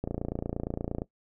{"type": "click train", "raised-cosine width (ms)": 2, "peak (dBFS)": -18, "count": 29, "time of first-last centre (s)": [0.04, 1.019], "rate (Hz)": 28.6, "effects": ["noise-tail reverb RT60 0.1 s tail -18 dB re dry"]}